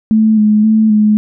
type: tone with vibrato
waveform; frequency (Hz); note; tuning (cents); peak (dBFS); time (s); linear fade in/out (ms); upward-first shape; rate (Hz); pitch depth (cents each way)
sine; 215.4; A3; -37; -6; 0.11-1.17; 0; square; 1.9; 26
effects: none